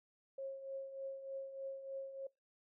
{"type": "tone with tremolo", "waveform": "sine", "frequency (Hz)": 541, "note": "C#5", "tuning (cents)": -42, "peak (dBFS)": -39, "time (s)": [0.38, 2.27], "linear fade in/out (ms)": 5, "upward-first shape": "triangle", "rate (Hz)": 3.3, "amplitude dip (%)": 65, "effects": ["noise-tail reverb RT60 0.2 s tail -24 dB re dry"]}